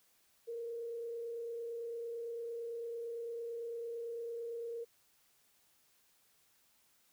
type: tone with frequency modulation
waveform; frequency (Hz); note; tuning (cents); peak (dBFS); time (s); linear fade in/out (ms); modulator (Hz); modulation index
sine; 466.2; A#4; 0; -39; 0.47-4.85; 20; 28.9; 0.29
effects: white hiss -71 dBFS RMS until 7.12 s